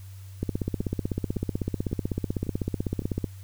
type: two click trains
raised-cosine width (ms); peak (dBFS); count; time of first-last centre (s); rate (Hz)
3; -14 / -24; 46 / 5; 0.43-3.243 / 0.81-3.02; 16 / 1.81
effects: added 96 Hz sine -40 dBFS peak until 3.43 s + white hiss -56 dBFS RMS until 3.43 s